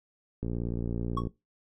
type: click train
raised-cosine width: 3 ms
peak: -20 dBFS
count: 50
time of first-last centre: 0.43-1.27 s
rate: 58.3 Hz
type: tone with exponential decay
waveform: triangle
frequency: 1108.7 Hz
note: C#6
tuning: in tune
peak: -24 dBFS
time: 1.17-1.26 s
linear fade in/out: 5 ms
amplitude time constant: 18 ms
effects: noise-tail reverb RT60 0.2 s tail -18 dB re dry